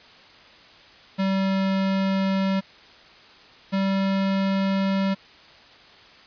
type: tone pair in turn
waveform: square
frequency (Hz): 192.8 / 194.03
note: G3 / G3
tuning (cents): -28 / -17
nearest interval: unison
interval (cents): 11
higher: second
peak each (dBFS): -21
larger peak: neither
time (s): 1.18-2.61 / 3.72-5.15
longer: neither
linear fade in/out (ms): 20
effects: white hiss -49 dBFS RMS until 6.26 s + resampled to 11025 Hz